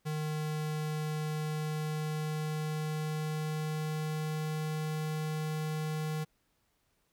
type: tone with pitch glide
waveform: square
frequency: 153.5 to 155.01 Hz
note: D#3 to D#3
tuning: -23 to -6 cents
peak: -33 dBFS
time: 0.05-6.25 s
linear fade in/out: 20 ms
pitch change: +17 cents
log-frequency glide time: 1.13-4.62 s
effects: pink hiss -75 dBFS RMS until 7.12 s